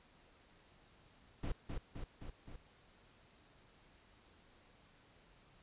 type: noise with echo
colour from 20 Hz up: brown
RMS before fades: -37 dBFS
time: 1.43-1.52 s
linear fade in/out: 5 ms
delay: 260 ms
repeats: 4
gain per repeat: -3 dB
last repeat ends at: 2.56 s
effects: pink hiss -66 dBFS RMS until 5.62 s + resampled to 8000 Hz